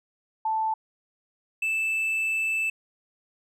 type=tone pair in turn; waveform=sine / triangle; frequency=880 / 2637 Hz; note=A5 / E7; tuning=0 / 0 cents; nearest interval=octave + perfect fifth; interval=1900 cents; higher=second; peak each=-23 / -22 dBFS; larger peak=second; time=0.45-0.74 / 1.62-2.7 s; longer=second; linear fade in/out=5 ms; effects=resampled to 32000 Hz